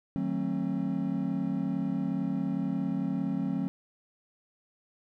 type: chord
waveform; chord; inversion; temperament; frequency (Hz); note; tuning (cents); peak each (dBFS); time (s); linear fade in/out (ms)
triangle; D# diminished seventh; none; just; 155.56 / 186.68 / 224 / 268.8; D#3 / F#3 / A3 / C4; 0 / +16 / +31 / +47; -35 / -30 / -33 / -30; 0.16-3.68; 0
effects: none